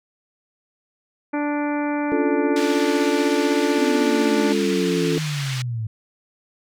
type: harmonic tone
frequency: 293.2 Hz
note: D4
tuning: 3 cents flat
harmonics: 1 / 2 / 3 / 4 / 5 / 6 / 7 / 8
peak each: -22 / -29 / -29 / -37 / -34 / -39 / -39 / -37 dBFS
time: 1.33-4.53 s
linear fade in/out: 10 ms
type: chord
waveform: sine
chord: Db augmented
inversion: none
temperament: equal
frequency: 277.2 / 349.2 / 440 Hz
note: Db4 / F4 / A4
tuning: 0 / 0 / 0 cents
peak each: -24 / -24 / -23 dBFS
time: 2.12-5.18 s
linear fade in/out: 0 ms
type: band-pass noise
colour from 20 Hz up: pink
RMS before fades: -32 dBFS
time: 2.56-5.62 s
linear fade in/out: 2 ms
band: 1900 to 5400 Hz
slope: 12 dB/octave
type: linear sweep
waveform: sine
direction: down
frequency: 261.6 to 107.2 Hz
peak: -23 dBFS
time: 3.78-5.87 s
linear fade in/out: 5 ms
effects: none